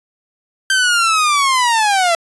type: linear sweep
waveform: sawtooth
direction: down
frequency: 1569 to 659.3 Hz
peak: -8 dBFS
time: 0.7-2.15 s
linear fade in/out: 2 ms
effects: resampled to 24000 Hz